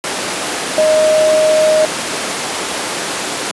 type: tone in noise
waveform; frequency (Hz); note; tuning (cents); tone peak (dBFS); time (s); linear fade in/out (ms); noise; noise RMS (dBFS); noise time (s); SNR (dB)
sine; 622.3; D#5; 0; -8; 0.78-1.85; 0; pink; -18; 0.04-3.51; +7
effects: high-pass 300 Hz 12 dB/octave + resampled to 24000 Hz